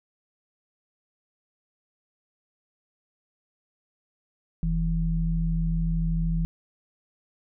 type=tone pair together; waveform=sine; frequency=43.34 / 164.1 Hz; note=F1 / E3; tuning=-12 / -8 cents; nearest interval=octave + major seventh; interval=2304 cents; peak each=-25 dBFS; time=4.63-6.45 s; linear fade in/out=0 ms; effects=none